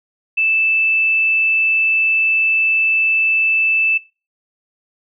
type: tone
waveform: sine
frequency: 2637 Hz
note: E7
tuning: in tune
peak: -13 dBFS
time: 0.37-3.98 s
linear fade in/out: 10 ms
effects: noise-tail reverb RT60 0.3 s tail -19 dB re dry